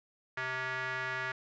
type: tone with band-pass filter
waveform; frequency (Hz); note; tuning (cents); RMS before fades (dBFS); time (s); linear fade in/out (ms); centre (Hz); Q
square; 129.3; C3; -20; -36; 0.37-1.32; 5; 1700; 2.9
effects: resampled to 16000 Hz